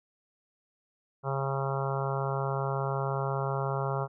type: harmonic tone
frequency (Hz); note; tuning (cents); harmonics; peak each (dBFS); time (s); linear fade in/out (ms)
136.5; C#3; -26; 1 / 3 / 4 / 5 / 6 / 7 / 8 / 9 / 10; -31 / -36 / -37 / -38 / -39 / -39 / -40 / -41 / -41; 1.23-4.08; 50
effects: none